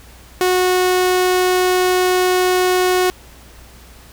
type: tone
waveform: sawtooth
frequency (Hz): 366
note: F#4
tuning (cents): -19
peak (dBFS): -9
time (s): 0.41-3.1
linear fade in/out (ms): 0
effects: added 60 Hz sine -43 dBFS peak until 4.12 s + pink hiss -44 dBFS RMS until 4.12 s